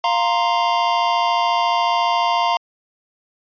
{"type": "chord", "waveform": "square", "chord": "F suspended fourth", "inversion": "none", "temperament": "equal", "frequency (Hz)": [698.5, 932.3, 1046.5], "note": ["F5", "Bb5", "C6"], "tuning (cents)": [0, 0, 0], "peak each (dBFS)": [-21, -20, -22], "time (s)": [0.04, 2.57], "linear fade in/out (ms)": 2, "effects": ["resampled to 11025 Hz"]}